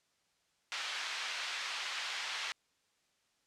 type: band-pass noise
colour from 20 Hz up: white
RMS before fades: -39 dBFS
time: 0.72-2.52 s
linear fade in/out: 0 ms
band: 1200 to 3600 Hz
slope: 12 dB/octave
effects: white hiss -75 dBFS RMS until 3.46 s + low-pass 7000 Hz 12 dB/octave